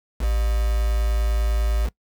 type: tone with quantisation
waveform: sine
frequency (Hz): 55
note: A1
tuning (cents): 0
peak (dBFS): -18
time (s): 0.19-1.9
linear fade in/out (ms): 50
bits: 5
effects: noise-tail reverb RT60 0.1 s tail -22 dB re dry